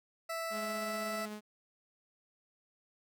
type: tone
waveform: 20% pulse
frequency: 659.3 Hz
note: E5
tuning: in tune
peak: -31 dBFS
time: 0.29-1.26 s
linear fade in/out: 10 ms
type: tone with tremolo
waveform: sawtooth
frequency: 211.3 Hz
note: G#3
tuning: 30 cents sharp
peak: -36 dBFS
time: 0.5-1.41 s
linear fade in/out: 50 ms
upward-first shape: sine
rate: 16 Hz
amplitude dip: 25%
effects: none